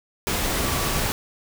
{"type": "tone in noise", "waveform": "sine", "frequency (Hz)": 1145, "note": "D6", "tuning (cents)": -44, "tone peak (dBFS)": -34, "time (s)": [0.61, 0.99], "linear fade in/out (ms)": 0, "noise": "pink", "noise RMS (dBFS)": -24, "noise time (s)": [0.27, 1.12], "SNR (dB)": -13, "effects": []}